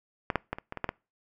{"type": "clicks", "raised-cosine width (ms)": 0.5, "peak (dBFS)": [-12, -9, -15, -23, -21, -20, -13, -14], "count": 8, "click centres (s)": [0.302, 0.357, 0.53, 0.585, 0.724, 0.773, 0.843, 0.891], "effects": ["noise-tail reverb RT60 0.3 s tail -25 dB re dry"]}